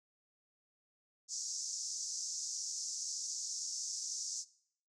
white band-pass noise, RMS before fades -41 dBFS, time 1.28-4.45 s, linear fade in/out 50 ms, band 5300 to 6900 Hz, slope 48 dB/octave, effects noise-tail reverb RT60 0.6 s tail -19 dB re dry

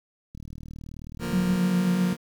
click train, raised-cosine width 5 ms, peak -28 dBFS, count 48, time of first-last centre 0.35-1.558 s, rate 38.9 Hz
sawtooth chord, Bb major, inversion first, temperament just, 145.68 / 174.81 / 233.1 Hz, D3 / F3 / Bb3, -14 / +2 / 0 cents, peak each -33 / -28 / -27 dBFS, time 1.19-2.17 s, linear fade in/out 50 ms
sine tone with vibrato, 182.5 Hz, F#3, 24 cents flat, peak -21 dBFS, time 1.33-2.13 s, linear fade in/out 2 ms, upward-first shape square, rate 6.4 Hz, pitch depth 20 cents each way
effects 9-bit

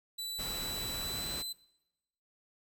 sawtooth tone with pitch glide, 3963 to 4030 Hz, B7 to B7, +5 to +34 cents, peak -34 dBFS, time 0.18-1.53 s, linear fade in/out 10 ms, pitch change +29 cents, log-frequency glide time 1.02-1.41 s
pink noise, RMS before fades -42 dBFS, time 0.38-1.43 s, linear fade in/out 20 ms
effects noise-tail reverb RT60 1.0 s tail -24 dB re dry

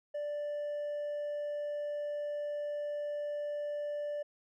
sine tone with hard clipping, 587.3 Hz, D5, in tune, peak -35 dBFS, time 0.14-4.23 s, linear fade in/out 10 ms, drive 2 dB, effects none

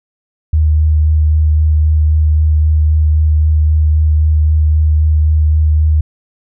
sine tone with vibrato, 77.1 Hz, D#2, 15 cents flat, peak -7 dBFS, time 0.53-6.01 s, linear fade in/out 5 ms, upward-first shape sine, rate 3.8 Hz, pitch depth 13 cents each way, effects none

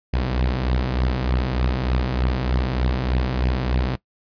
sawtooth beating tone pair, 62.4 / 65.7 Hz, B1 / C2, +19 / +8 cents, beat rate 3.3 Hz, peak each -17 / -21 dBFS, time 0.13-3.96 s, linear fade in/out 10 ms, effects noise-tail reverb RT60 0.1 s tail -20 dB re dry + resampled to 11025 Hz

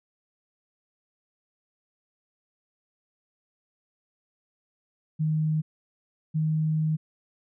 sine tone pair in turn, 155.6 / 156.29 Hz, D#3 / D#3, 0 / +8 cents, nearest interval unison, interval 8 cents, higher second, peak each -22 / -22 dBFS, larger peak neither, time 5.19-5.62 / 6.34-6.97 s, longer second, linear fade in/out 20 ms, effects none

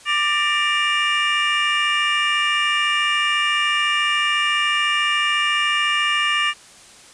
triangle tone cluster, 1186 / 1785 / 1879 / 2351 / 2836 Hz, D6 / A6 / A#6 / D7 / F7, +17 / +24 / +13 / +1 / +26 cents, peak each -21 / -22 / -29 / -22 / -20 dBFS, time 0.05-6.54 s, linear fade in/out 50 ms, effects white hiss -45 dBFS RMS until 7.13 s + resampled to 22050 Hz

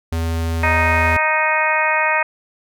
square tone, 82.41 Hz, E2, in tune, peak -19 dBFS, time 0.12-1.17 s, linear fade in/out 5 ms
harmonic tone, 311.1 Hz, D#4, in tune, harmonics 2 / 3 / 4 / 5 / 6 / 7 / 8, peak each -23 / -20 / -24 / -24 / -21 / -23 / -22 dBFS, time 0.63-2.23 s, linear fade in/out 5 ms
effects none

